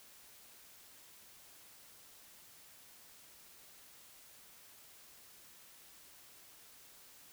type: silence
effects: white hiss -59 dBFS RMS until 7.32 s